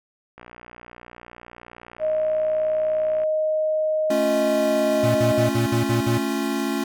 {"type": "click train", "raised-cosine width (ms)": 0.5, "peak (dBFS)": -25, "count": 172, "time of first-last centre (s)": [0.38, 3.235], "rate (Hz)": 59.9}
{"type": "tone", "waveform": "sine", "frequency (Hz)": 622.3, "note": "D#5", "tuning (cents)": 0, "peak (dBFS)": -19, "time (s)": [1.99, 5.51], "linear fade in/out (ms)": 50}
{"type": "chord", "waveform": "square", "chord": "A augmented", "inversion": "none", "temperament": "equal", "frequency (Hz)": [220, 277.2, 349.2], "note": ["A3", "C#4", "E#4"], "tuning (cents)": [0, 0, 0], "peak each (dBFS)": [-28, -26, -29], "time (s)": [4.1, 6.84], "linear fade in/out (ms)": 5}
{"type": "tone bursts", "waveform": "square", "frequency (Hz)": 116.9, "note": "A#2", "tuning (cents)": 5, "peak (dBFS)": -21, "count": 7, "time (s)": [5.03, 6.182], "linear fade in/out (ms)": 10, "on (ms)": 120, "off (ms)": 52}
{"effects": []}